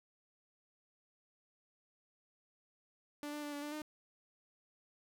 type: tone with pitch steps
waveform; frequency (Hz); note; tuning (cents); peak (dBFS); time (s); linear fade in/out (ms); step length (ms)
sawtooth; 293.2 / 296.5 / 292.9 / 288.3 / 295.3 / 304.2; D4 / D4 / D4 / D4 / D4 / D#4; -3 / +17 / -5 / -32 / +10 / -39; -37; 3.23-3.818; 0; 98
effects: none